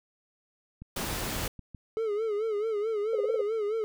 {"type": "click train", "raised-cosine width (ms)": 5, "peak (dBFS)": -30, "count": 7, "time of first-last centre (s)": [0.82, 1.747], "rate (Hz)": 6.47}
{"type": "noise", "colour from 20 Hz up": "pink", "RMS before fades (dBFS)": -33, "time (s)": [0.96, 1.48], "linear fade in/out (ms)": 5}
{"type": "tone with vibrato", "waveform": "triangle", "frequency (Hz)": 429.7, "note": "A4", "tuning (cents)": -41, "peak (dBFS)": -25, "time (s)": [1.97, 3.84], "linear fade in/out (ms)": 0, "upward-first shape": "sine", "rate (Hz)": 4.6, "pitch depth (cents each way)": 95}
{"type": "tone bursts", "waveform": "sine", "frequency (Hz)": 504, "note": "B4", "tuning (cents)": 35, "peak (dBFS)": -25, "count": 6, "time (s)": [3.13, 3.414], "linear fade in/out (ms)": 5, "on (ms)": 24, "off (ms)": 28}
{"effects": []}